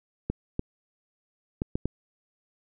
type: clicks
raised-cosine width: 3 ms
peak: -14 dBFS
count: 5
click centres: 0.3 / 0.594 / 1.619 / 1.755 / 1.856 s
effects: none